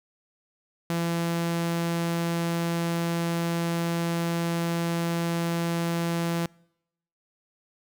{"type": "tone", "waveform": "sawtooth", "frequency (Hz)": 168.9, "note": "E3", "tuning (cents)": 42, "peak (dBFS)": -21, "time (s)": [0.9, 6.46], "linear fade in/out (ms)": 0, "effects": ["noise-tail reverb RT60 0.8 s tail -26 dB re dry"]}